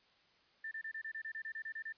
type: tone bursts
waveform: sine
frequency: 1781 Hz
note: A6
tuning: 21 cents sharp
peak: -40 dBFS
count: 13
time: 0.64-1.925 s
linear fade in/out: 5 ms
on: 73 ms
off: 28 ms
effects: white hiss -69 dBFS RMS until 1.97 s + resampled to 11025 Hz